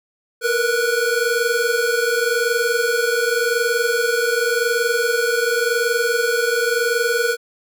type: tone cluster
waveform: square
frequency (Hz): 461.2 / 482.1 / 1471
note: A#4 / B4 / F#6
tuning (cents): -19 / -42 / -11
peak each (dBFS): -22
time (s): 0.41-7.37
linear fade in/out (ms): 50
effects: none